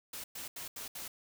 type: noise bursts at uneven times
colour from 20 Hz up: white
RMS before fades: -43 dBFS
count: 5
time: 0.13-0.24 / 0.35-0.48 / 0.56-0.68 / 0.76-0.88 / 0.95-1.08 s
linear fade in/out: 5 ms
effects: none